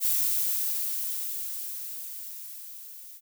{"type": "noise with level ramp", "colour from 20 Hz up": "violet", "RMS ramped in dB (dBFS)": [-24, -46], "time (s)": [0, 3.21], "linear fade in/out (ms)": 50, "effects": []}